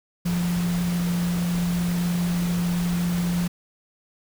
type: tone in noise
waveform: sine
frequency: 174.61 Hz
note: F3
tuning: in tune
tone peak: -21 dBFS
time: 0.25-3.48 s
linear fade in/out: 10 ms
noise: pink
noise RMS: -34 dBFS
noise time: 0.25-3.48 s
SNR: +10 dB
effects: none